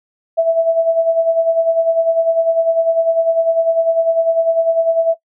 sine tone with tremolo, 659.3 Hz, E5, in tune, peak -8 dBFS, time 0.37-5.15 s, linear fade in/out 20 ms, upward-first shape sine, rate 10 Hz, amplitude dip 60%, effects noise-tail reverb RT60 0.1 s tail -21 dB re dry

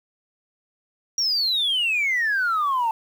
sine exponential sweep, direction down, 5710 to 880 Hz, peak -18 dBFS, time 1.18-2.91 s, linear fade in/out 2 ms, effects tanh soft clip ceiling -16 dBFS + 8-bit

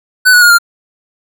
square tone with pitch steps, 1500 / 1464.9 / 1430.6 / 1397.1 Hz, F#6 / F#6 / F6 / F6, +23 / -18 / +41 / 0 cents, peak -4 dBFS, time 0.25-0.586 s, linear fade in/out 20 ms, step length 84 ms, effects none

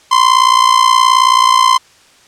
45% pulse tone with amplitude modulation, 1036 Hz, C6, 17 cents flat, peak -3 dBFS, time 0.11-1.78 s, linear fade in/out 10 ms, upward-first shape sine, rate 58.8 Hz, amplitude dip 80%, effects white hiss -46 dBFS RMS until 2.27 s + low-pass 7000 Hz 12 dB/octave

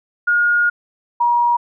sine tone pair in turn, 1430 / 954.4 Hz, F6 / A#5, +41 / +41 cents, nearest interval perfect fifth, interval 700 cents, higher first, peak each -12 dBFS, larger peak neither, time 0.27-0.7 / 1.2-1.57 s, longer first, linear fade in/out 10 ms, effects none

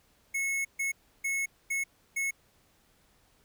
square tone bursts at uneven times, 2189 Hz, C#7, 22 cents flat, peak -29 dBFS, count 5, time 0.34-0.65 / 0.79-0.92 / 1.24-1.46 / 1.7-1.84 / 2.16-2.31 s, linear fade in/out 10 ms, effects pink hiss -66 dBFS RMS until 3.44 s

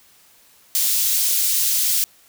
white high-pass noise, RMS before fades -19 dBFS, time 0.75-2.04 s, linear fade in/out 0 ms, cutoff 4100 Hz, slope 12 dB/octave, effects white hiss -53 dBFS RMS until 2.28 s

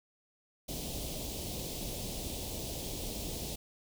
pink band-stop noise, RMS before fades -39 dBFS, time 0.68-3.56 s, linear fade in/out 10 ms, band 710 to 3000 Hz, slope 24 dB/octave, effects none

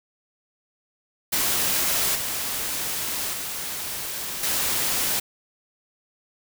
white noise with level steps, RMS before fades -23 / -28 / -31 / -24 dBFS, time 1.32-5.2 s, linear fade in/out 10 ms, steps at 2.15 / 3.33 / 4.43 s, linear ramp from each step 5 ms, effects none

